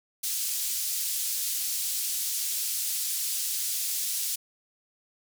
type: band-pass noise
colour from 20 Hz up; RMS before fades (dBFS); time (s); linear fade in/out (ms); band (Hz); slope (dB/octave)
white; -30; 0.23-4.36; 10; 4500 to 15000; 12
effects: none